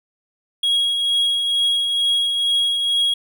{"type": "tone with tremolo", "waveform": "triangle", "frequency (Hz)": 3304, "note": "G#7", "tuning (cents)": -10, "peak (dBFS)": -13, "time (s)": [0.63, 3.14], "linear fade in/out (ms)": 5, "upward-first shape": "triangle", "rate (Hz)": 2.2, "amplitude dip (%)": 40, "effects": []}